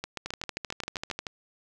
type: two click trains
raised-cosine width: 0.2 ms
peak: -16 / -16 dBFS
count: 9 / 14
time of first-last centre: 0.04-1.101 / 0.26-1.268 s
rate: 7.54 / 12.9 Hz
effects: none